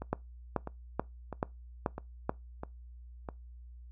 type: two click trains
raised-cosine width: 1 ms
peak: -15 / -24 dBFS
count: 6 / 6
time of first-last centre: 0.13-2.295 / 0.02-3.288 s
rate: 2.31 / 1.53 Hz
effects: noise-tail reverb RT60 0.2 s tail -22 dB re dry + added 60 Hz sine -47 dBFS peak until 3.91 s